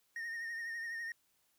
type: tone with vibrato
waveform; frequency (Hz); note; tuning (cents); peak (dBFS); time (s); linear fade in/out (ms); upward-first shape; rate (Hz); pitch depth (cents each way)
triangle; 1844; A#6; -19; -37; 0.16-1.12; 2; sine; 12; 38
effects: white hiss -75 dBFS RMS until 1.58 s